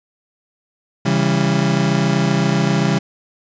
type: chord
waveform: 35% pulse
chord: C# diminished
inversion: none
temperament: just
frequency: 138.59 / 166.31 / 199.57 Hz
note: C#3 / E3 / G3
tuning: 0 / +16 / +31 cents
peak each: -17 dBFS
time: 1.05-2.99 s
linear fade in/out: 10 ms
effects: resampled to 16000 Hz